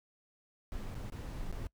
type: noise with dropouts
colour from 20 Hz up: brown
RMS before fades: -40 dBFS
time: 0.72-1.67 s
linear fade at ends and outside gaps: 0 ms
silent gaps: 0.944-0.952 / 1.1-1.122 / 1.515-1.526 s
effects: noise-tail reverb RT60 0.1 s tail -22 dB re dry